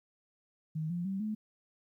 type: tone with pitch steps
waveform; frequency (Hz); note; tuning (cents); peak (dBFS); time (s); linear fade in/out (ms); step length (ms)
sine; 157 / 174.2 / 193.29 / 214.5; D#3 / F3 / G3 / A3; +16 / -4 / -24 / -44; -32; 0.75-1.35; 10; 150
effects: 12-bit